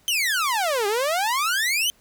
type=exponential two-way sweep; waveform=sawtooth; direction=down then up; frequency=3136 to 394 to 3136 Hz; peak=-17 dBFS; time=0.08-1.9 s; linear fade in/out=0 ms; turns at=0.87 s; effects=pink hiss -59 dBFS RMS until 2 s